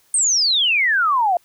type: exponential sweep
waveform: sine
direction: down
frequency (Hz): 8870 to 677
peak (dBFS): -14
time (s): 0.14-1.37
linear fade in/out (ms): 2
effects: white hiss -58 dBFS RMS until 1.44 s